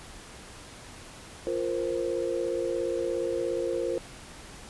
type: chord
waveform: sine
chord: F suspended fourth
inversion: none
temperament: equal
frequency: 349.2 / 466.2 / 523.3 Hz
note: F4 / Bb4 / C5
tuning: 0 / 0 / 0 cents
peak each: -31 dBFS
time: 1.47-3.98 s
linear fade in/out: 0 ms
effects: pink hiss -46 dBFS RMS until 4.69 s + resampled to 24000 Hz